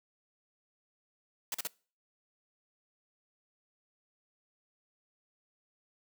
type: noise bursts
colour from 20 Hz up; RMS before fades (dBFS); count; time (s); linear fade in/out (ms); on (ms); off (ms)
white; -35; 3; 1.52-1.672; 2; 24; 40
effects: noise-tail reverb RT60 0.4 s tail -24 dB re dry + high-pass 200 Hz 12 dB/octave